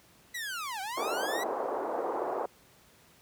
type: linear two-way sweep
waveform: sawtooth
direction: down then up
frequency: 1996 to 742 to 1996 Hz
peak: -31 dBFS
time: 0.34-1.44 s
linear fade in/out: 10 ms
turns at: 0.81 s
type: band-pass noise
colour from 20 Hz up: pink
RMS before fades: -33 dBFS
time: 0.97-2.46 s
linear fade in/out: 5 ms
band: 400 to 980 Hz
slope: 24 dB/octave
effects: pink hiss -60 dBFS RMS until 3.21 s + high-pass 80 Hz 12 dB/octave